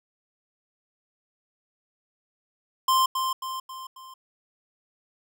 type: tone with echo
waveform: square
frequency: 1046.5 Hz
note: C6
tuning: in tune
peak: -19 dBFS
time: 2.88-3.06 s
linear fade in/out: 5 ms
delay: 270 ms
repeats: 4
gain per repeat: -6 dB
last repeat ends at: 4.14 s
effects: none